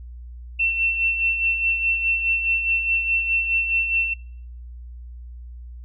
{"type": "tone with tremolo", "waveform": "sine", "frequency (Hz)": 2696, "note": "E7", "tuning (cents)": 38, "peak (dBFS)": -17, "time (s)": [0.59, 4.14], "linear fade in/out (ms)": 10, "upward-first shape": "sine", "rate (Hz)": 4.8, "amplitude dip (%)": 55, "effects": ["noise-tail reverb RT60 0.6 s tail -22 dB re dry", "added 60 Hz sine -35 dBFS peak until 5.84 s"]}